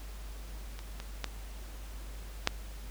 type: clicks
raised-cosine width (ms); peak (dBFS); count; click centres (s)
0.2; -26 / -24 / -15 / -7; 4; 0.791 / 1.001 / 1.243 / 2.474
effects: added 50 Hz sine -41 dBFS peak until 2.9 s + pink hiss -52 dBFS RMS until 2.9 s